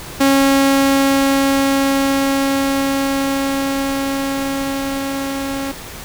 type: tone with level ramp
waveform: sawtooth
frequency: 273.7 Hz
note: C#4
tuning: 22 cents flat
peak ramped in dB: -6 to -17 dBFS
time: 0.2-5.72 s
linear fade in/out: 10 ms
effects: pink hiss -32 dBFS RMS until 6.04 s